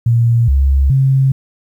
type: tone with pitch steps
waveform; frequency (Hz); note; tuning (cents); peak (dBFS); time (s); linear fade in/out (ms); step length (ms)
sine; 117.1 / 68.2 / 134.2; A#2 / C#2 / C3; +8 / -28 / +44; -8; 0.06-1.32; 5; 420
effects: 8-bit